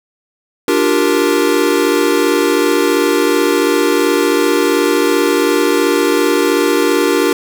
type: chord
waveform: square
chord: G minor seventh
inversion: second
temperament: equal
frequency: 293.7 / 349.2 / 392 / 466.2 Hz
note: D4 / F4 / G4 / Bb4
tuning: 0 / 0 / 0 / 0 cents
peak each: -17 dBFS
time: 0.68-7.33 s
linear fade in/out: 2 ms
effects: none